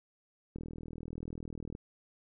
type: click train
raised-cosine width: 3 ms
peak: -29 dBFS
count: 49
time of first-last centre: 0.56-1.751 s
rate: 40.3 Hz
effects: none